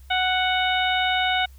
harmonic tone, 740 Hz, F#5, in tune, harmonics 1 / 2 / 3 / 4 / 5, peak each -23 / -26 / -27 / -28 / -28 dBFS, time 0.1-1.46 s, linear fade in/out 10 ms, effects added 66 Hz sine -43 dBFS peak until 1.58 s + white hiss -59 dBFS RMS until 1.58 s

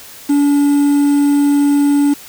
triangle tone with quantisation, 286.5 Hz, D4, 43 cents flat, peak -7 dBFS, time 0.29-2.14 s, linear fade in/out 10 ms, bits 5, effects white hiss -36 dBFS RMS until 2.28 s

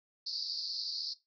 white band-pass noise, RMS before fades -38 dBFS, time 0.26-1.14 s, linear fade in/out 10 ms, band 4300 to 5000 Hz, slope 96 dB/octave, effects noise-tail reverb RT60 0.2 s tail -17 dB re dry

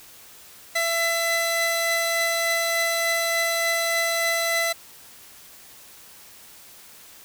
sawtooth tone pair together, 669.2 / 2011 Hz, E5 / B6, +26 / +31 cents, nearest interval octave + perfect fifth, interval 1905 cents, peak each -21 / -20 dBFS, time 0.75-4.73 s, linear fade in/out 10 ms, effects white hiss -47 dBFS RMS until 7.24 s

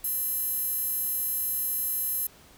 square tone with high-pass filter, 582 Hz, D5, 16 cents flat, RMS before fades -29 dBFS, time 0.04-2.27 s, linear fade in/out 5 ms, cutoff 12000 Hz, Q 3.9, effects pink hiss -54 dBFS RMS until 2.57 s

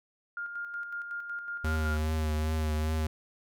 sine tone with tremolo, 1409 Hz, F6, 15 cents sharp, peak -33 dBFS, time 0.37-1.97 s, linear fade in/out 2 ms, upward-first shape square, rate 5.4 Hz, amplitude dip 45%
square tone with vibrato, 77.78 Hz, D#2, in tune, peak -28 dBFS, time 1.64-3.07 s, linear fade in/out 5 ms, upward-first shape triangle, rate 2.5 Hz, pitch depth 33 cents each way
effects none

